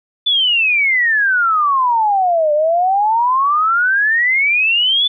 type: exponential two-way sweep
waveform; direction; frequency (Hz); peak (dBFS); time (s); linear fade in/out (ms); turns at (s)
sine; down then up; 3515 to 587.3 to 3515; -11; 0.26-5.08; 10; 2.53
effects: none